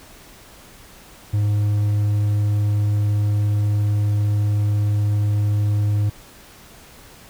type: tone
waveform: triangle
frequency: 103.83 Hz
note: G#2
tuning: in tune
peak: -14 dBFS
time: 1.33-6.1 s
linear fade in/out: 10 ms
effects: pink hiss -45 dBFS RMS until 7.29 s